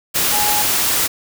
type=tone in noise; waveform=sine; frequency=835 Hz; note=G#5; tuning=9 cents sharp; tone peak=-20 dBFS; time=0.32-0.63 s; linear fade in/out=20 ms; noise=white; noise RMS=-17 dBFS; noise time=0.14-1.08 s; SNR=-6 dB; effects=none